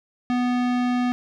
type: tone with low-pass filter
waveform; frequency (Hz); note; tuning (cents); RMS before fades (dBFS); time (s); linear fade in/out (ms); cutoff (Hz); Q
square; 246.9; B3; 0; -22; 0.3-1.12; 0; 3400; 0.62
effects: none